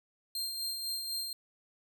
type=tone with tremolo; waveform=sawtooth; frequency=4186 Hz; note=C8; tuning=in tune; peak=-30 dBFS; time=0.35-1.33 s; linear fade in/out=2 ms; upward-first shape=sine; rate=4 Hz; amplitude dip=40%; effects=none